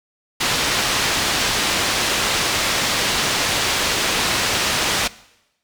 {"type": "low-pass noise", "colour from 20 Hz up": "white", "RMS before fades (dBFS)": -20, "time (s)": [0.4, 5.08], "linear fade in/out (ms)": 10, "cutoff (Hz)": 4900, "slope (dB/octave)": 12, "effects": ["noise-tail reverb RT60 0.9 s tail -20 dB re dry"]}